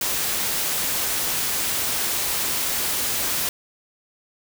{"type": "noise", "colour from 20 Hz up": "white", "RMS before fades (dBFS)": -24, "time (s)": [0.01, 3.49], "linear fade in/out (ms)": 2, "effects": []}